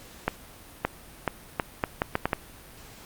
accelerating click train, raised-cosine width 0.5 ms, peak -8 dBFS, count 9, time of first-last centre 0.28-2.332 s, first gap 570 ms, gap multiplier 0.75, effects pink hiss -48 dBFS RMS until 3.05 s + Opus 48 kbps

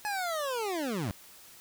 25% pulse linear sweep, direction down, 853 to 87 Hz, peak -27 dBFS, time 0.05-1.11 s, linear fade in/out 0 ms, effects white hiss -53 dBFS RMS until 1.6 s

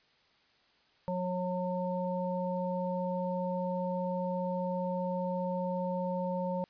harmonic tone, 181.5 Hz, F#3, 33 cents flat, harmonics 1 / 3 / 5, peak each -34 / -34 / -38 dBFS, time 1.08-6.64 s, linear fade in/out 0 ms, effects white hiss -67 dBFS RMS until 6.69 s + resampled to 11025 Hz

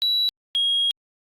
sine tone pair in turn, 3921 / 3277 Hz, B7 / G#7, -13 / -24 cents, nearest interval minor third, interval 311 cents, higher first, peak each -17 dBFS, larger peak neither, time 0.02-0.29 / 0.55-0.91 s, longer second, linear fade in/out 0 ms, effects tanh soft clip ceiling -15 dBFS + Opus 48 kbps

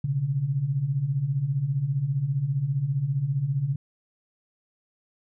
sine beating tone pair, 126.4 / 141.4 Hz, B2 / C#3, +41 / +35 cents, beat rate 15 Hz, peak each -29 / -24 dBFS, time 0.04-3.76 s, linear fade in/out 5 ms, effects none

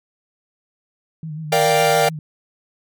sine tone with vibrato, 155.6 Hz, D#3, in tune, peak -26 dBFS, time 1.23-2.19 s, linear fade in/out 2 ms, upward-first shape sine, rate 7.1 Hz, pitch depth 60 cents each way
45% pulse chord, G minor seventh, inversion first, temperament equal, 466.2 / 587.3 / 698.5 / 784 Hz, Bb4 / D5 / F5 / G5, 0 / 0 / 0 / 0 cents, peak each -19 dBFS, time 1.52-2.09 s, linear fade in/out 5 ms
effects MP3 96 kbps

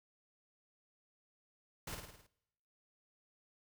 pink noise with echo, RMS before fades -44 dBFS, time 1.87-1.95 s, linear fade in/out 5 ms, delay 53 ms, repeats 6, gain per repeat -4 dB, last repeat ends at 2.268 s, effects noise-tail reverb RT60 1.0 s tail -24 dB re dry

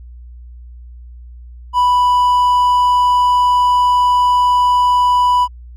triangle tone, 987.8 Hz, B5, in tune, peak -7 dBFS, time 1.73-5.48 s, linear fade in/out 50 ms, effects added 60 Hz sine -32 dBFS peak until 5.76 s + MP3 96 kbps

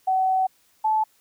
sine tone pair in turn, 755 / 869.1 Hz, F#5 / A5, +35 / -22 cents, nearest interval major second, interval 243 cents, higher second, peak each -18 dBFS, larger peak neither, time 0.07-0.47 / 0.84-1.04 s, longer first, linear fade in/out 10 ms, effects white hiss -62 dBFS RMS until 1.2 s

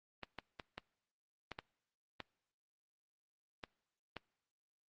clicks, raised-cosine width 0.3 ms, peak -27 dBFS, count 9, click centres 0.233 / 0.387 / 0.598 / 0.78 / 1.517 / 1.589 / 2.203 / 3.638 / 4.167 s, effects noise-tail reverb RT60 0.9 s tail -26 dB re dry + Opus 24 kbps

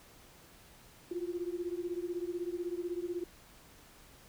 sine beating tone pair, 343.7 / 359.7 Hz, F4 / F#4, -28 / -49 cents, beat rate 16 Hz, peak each -37 / -38 dBFS, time 1.11-3.24 s, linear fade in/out 5 ms, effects pink hiss -58 dBFS RMS until 4.28 s

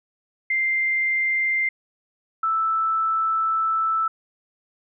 sine tone pair in turn, 2093 / 1318.5 Hz, C7 / E6, 0 / 0 cents, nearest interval minor sixth, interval 800 cents, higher first, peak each -19 dBFS, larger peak neither, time 0.5-1.69 / 2.43-4.08 s, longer second, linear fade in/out 5 ms, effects none

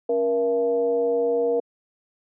sine tone with frequency modulation, 473.5 Hz, A#4, 27 cents sharp, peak -18 dBFS, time 0.09-1.6 s, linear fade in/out 5 ms, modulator 197 Hz, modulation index 0.66, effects high-pass 300 Hz 12 dB/octave

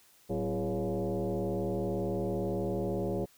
sine tone with frequency modulation, 110 Hz, A2, in tune, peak -29 dBFS, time 0.29-3.26 s, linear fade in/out 20 ms, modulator 149 Hz, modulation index 3.4, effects white hiss -62 dBFS RMS until 3.37 s

